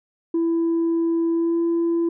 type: tone with pitch glide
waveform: sine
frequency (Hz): 332.7 to 336.8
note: E4 to E4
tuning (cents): +16 to +37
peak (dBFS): -16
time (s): 0.34-2.09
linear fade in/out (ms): 5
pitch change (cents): +21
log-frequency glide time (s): 1.32-1.59
effects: tanh soft clip ceiling -16 dBFS